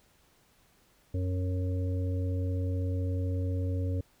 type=harmonic tone; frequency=91.6 Hz; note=F#2; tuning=17 cents flat; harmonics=1 / 3 / 5 / 6; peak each=-28 / -38 / -42 / -44 dBFS; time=1.14-4.01 s; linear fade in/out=5 ms; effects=pink hiss -65 dBFS RMS until 4.2 s